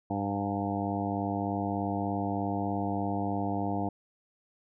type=harmonic tone with a mistuned harmonic; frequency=100.1 Hz; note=G2; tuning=37 cents sharp; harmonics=1 / 2 / 3 / 4 / 5 / 6 / 7 / 8 / 9; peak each=-36 / -34 / -34 / -43 / -41 / -45 / -35 / -39 / -41 dBFS; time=0.1-3.89 s; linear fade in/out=5 ms; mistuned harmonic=8; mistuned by=+36 cents; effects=none